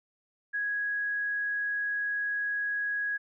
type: tone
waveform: sine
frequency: 1661.2 Hz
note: G#6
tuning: in tune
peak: -28 dBFS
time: 0.53-3.18 s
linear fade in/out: 20 ms
effects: none